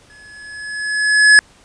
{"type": "tone with exponential growth", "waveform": "square", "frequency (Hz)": 1700, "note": "G#6", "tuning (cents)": 40, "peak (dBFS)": -4, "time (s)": [0.1, 1.39], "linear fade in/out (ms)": 0, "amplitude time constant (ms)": 280, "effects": ["pink hiss -49 dBFS RMS until 1.64 s", "resampled to 22050 Hz"]}